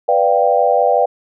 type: chord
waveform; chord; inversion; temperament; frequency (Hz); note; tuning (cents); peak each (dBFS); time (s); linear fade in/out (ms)
sine; G dominant seventh; first; equal; 493.9 / 587.3 / 698.5 / 784; B4 / D5 / F5 / G5; 0 / 0 / 0 / 0; -16; 0.08-1.06; 10
effects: none